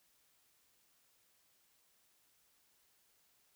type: silence
effects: white hiss -73 dBFS RMS until 3.55 s